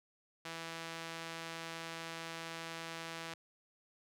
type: tone with band-pass filter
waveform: sawtooth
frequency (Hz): 164.81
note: E3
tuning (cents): 0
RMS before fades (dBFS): -45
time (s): 0.45-3.34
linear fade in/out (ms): 5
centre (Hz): 2900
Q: 0.51
effects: none